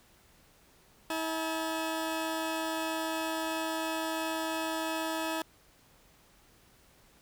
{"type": "tone pair together", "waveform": "15% pulse", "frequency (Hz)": [321.5, 858.3], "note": ["E4", "A5"], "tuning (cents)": [-43, -43], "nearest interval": "octave + perfect fourth", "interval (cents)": 1700, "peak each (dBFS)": [-26, -32], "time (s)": [1.1, 5.42], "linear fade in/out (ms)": 2, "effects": ["pink hiss -62 dBFS RMS until 7.21 s"]}